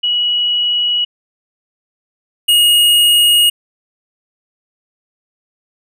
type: tone pair in turn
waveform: sine / square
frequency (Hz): 2922 / 2873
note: F#7 / F7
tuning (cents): -22 / +48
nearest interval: unison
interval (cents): 30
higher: first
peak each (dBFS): -12 / -8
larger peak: second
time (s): 0.03-1.05 / 2.48-3.5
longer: neither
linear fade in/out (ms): 10
effects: none